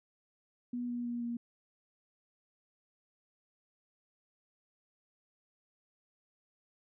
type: tone with pitch steps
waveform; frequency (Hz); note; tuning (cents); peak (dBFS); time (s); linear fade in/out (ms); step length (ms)
sine; 243.7 / 241.3 / 239 / 236.6; B3 / B3 / A#3 / A#3; -23 / -40 / +43 / +26; -34; 0.73-1.37; 5; 160
effects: none